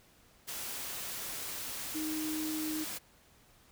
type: tone in noise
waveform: sine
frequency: 311.1 Hz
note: D#4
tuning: in tune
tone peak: -34 dBFS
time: 1.94-2.85 s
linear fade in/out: 20 ms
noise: white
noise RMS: -40 dBFS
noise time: 0.47-2.99 s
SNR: +3 dB
effects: pink hiss -63 dBFS RMS until 3.71 s